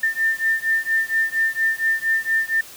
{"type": "beating tone pair", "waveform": "sine", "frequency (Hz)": [1794, 1798.3], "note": ["A6", "A6"], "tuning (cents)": [33, 37], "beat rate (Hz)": 4.3, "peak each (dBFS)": -21, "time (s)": [0.03, 2.61], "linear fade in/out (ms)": 5, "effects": ["white hiss -41 dBFS RMS until 2.76 s"]}